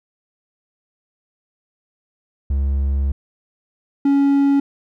triangle tone pair in turn, 68.9 / 279.4 Hz, C#2 / C#4, -10 / +14 cents, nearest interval 2 octaves, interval 2424 cents, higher second, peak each -14 / -10 dBFS, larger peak second, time 2.5-3.12 / 4.05-4.6 s, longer first, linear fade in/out 5 ms, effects none

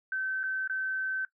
sine tone with dropouts, 1538 Hz, G6, 33 cents flat, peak -29 dBFS, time 0.12-1.25 s, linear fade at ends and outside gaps 2 ms, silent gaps 0.433-0.437 / 0.676-0.697 s, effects noise-tail reverb RT60 0.1 s tail -18 dB re dry

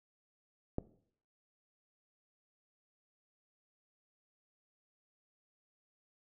click, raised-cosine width 2 ms, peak -20 dBFS, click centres 0.784 s, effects noise-tail reverb RT60 0.6 s tail -18 dB re dry

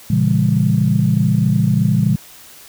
sine chord, A# diminished seventh, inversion none, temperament just, 116.54 / 139.85 / 167.82 / 201.4 Hz, A#2 / C#3 / E3 / G3, 0 / +16 / +31 / +47 cents, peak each -17 dBFS, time 0.1-2.16 s, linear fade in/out 5 ms, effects tanh soft clip ceiling -1 dBFS + white hiss -41 dBFS RMS until 2.68 s

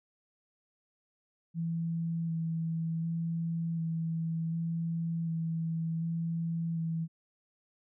sine tone with vibrato, 164.81 Hz, E3, in tune, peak -30 dBFS, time 1.54-7.08 s, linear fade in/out 50 ms, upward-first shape square, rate 0.67 Hz, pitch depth 13 cents each way, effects none

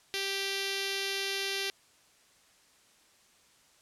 5% pulse tone with notch filter, 392 Hz, G4, in tune, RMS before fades -33 dBFS, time 0.14-1.7 s, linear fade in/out 0 ms, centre 1000 Hz, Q 0.61, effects white hiss -63 dBFS RMS until 3.81 s + low-pass 9000 Hz 12 dB/octave

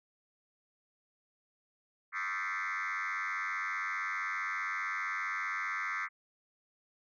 sine tone with frequency modulation, 1661.2 Hz, G#6, in tune, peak -31 dBFS, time 2.12-6.09 s, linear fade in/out 50 ms, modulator 95.3 Hz, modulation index 5.4, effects tanh soft clip ceiling -31 dBFS

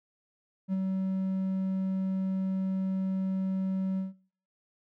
triangle tone with ADSR envelope, 190 Hz, F#3, 46 cents sharp, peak -23 dBFS, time 0.68-4.13 s, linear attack 48 ms, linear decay 29 ms, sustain -3 dB, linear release 150 ms, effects noise-tail reverb RT60 0.5 s tail -19 dB re dry

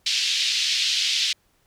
white band-pass noise, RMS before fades -23 dBFS, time 0.06-1.33 s, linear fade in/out 5 ms, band 2700 to 4800 Hz, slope 24 dB/octave, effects pink hiss -65 dBFS RMS until 1.66 s

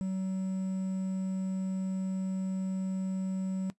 triangle tone with quantisation, 189.5 Hz, F#3, 42 cents sharp, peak -28 dBFS, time 0.01-3.7 s, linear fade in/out 0 ms, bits 9, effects noise-tail reverb RT60 0.1 s tail -17 dB re dry + resampled to 24000 Hz

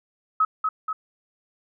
sine tone with echo, 1279 Hz, D#6, 47 cents sharp, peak -16 dBFS, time 0.4-0.45 s, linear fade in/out 5 ms, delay 240 ms, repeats 2, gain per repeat -4 dB, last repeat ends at 0.93 s, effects none

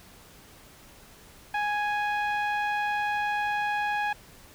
sawtooth tone with low-pass filter, 830.6 Hz, G#5, in tune, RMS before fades -28 dBFS, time 1.54-4.13 s, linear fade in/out 5 ms, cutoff 2200 Hz, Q 1.5, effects pink hiss -52 dBFS RMS until 4.54 s

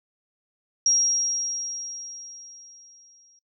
sine tone with exponential decay, 5630 Hz, F8, 13 cents sharp, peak -16 dBFS, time 0.86-3.39 s, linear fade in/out 2 ms, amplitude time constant 550 ms, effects noise-tail reverb RT60 0.1 s tail -22 dB re dry

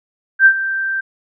sine tone with ADSR envelope, 1568 Hz, G6, in tune, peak -3 dBFS, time 0.39-1.01 s, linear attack 66 ms, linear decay 74 ms, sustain -14 dB, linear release 11 ms, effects none

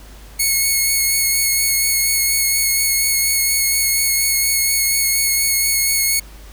5% pulse tone with vibrato, 2193 Hz, C#7, 19 cents flat, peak -5 dBFS, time 0.39-6.2 s, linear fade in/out 10 ms, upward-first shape sine, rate 4.2 Hz, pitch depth 16 cents each way, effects added 50 Hz sine -37 dBFS peak until 6.52 s + pink hiss -44 dBFS RMS until 6.52 s

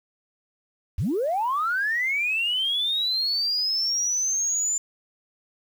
sine linear sweep, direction up, 57.9 to 7160 Hz, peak -21 dBFS, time 0.98-4.78 s, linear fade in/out 5 ms, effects tanh soft clip ceiling -17 dBFS + 8-bit

